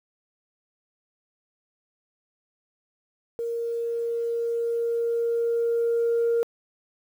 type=tone with level ramp; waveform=sine; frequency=466.2 Hz; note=A#4; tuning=in tune; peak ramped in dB=-26 to -18 dBFS; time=3.39-6.43 s; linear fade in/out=0 ms; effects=tanh soft clip ceiling -17 dBFS + 9-bit